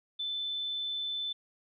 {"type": "tone", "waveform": "sine", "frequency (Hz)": 3521, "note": "A7", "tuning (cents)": 0, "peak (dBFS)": -32, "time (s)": [0.19, 1.33], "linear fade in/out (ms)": 10, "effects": []}